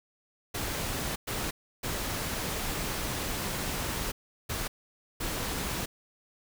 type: noise bursts at uneven times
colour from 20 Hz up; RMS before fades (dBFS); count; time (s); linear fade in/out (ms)
pink; -33; 5; 0.54-1.16 / 1.27-1.51 / 1.83-4.12 / 4.49-4.68 / 5.2-5.86; 10
effects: none